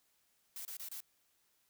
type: noise bursts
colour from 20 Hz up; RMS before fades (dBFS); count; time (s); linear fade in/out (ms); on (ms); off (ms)
blue; -45; 4; 0.56-1.005; 2; 91; 27
effects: white hiss -75 dBFS RMS until 1.69 s